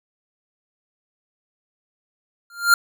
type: tone with exponential growth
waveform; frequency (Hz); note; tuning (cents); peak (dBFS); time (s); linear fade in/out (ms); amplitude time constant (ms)
square; 1396.9; F6; 0; -8; 2.5-2.74; 2; 51
effects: none